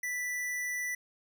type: tone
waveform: square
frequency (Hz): 1975.5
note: B6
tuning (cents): 0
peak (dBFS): -33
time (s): 0.03-0.95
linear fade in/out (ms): 5
effects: 12-bit